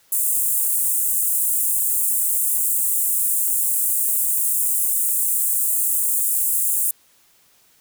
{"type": "high-pass noise", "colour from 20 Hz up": "pink", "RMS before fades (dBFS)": -20, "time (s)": [0.12, 6.91], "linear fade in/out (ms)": 5, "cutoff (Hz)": 8100, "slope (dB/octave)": 48, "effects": ["white hiss -57 dBFS RMS until 7.8 s"]}